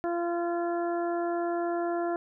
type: harmonic tone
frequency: 343.7 Hz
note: F4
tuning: 28 cents flat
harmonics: 1 / 2 / 3 / 4 / 5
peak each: -29 / -31 / -41 / -40 / -45 dBFS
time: 0.04-2.16 s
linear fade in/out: 0 ms
effects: none